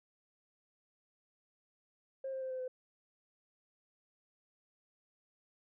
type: tone with pitch steps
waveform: sine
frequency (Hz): 534 / 527.9 / 521.8 / 515.8 / 509.9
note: C5 / C5 / C5 / C5 / C5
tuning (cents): +35 / +15 / -5 / -25 / -45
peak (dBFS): -36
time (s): 2.24-2.68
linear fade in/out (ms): 5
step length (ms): 88
effects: tanh soft clip ceiling -33 dBFS